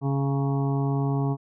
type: harmonic tone with a mistuned harmonic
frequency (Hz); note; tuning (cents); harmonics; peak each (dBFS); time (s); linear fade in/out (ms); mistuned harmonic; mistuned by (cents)
138.59; C#3; 0; 1 / 2 / 3 / 5 / 6 / 7 / 8; -23 / -29 / -33 / -37 / -39 / -40 / -41; 0.01-1.37; 50; 7; -48
effects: none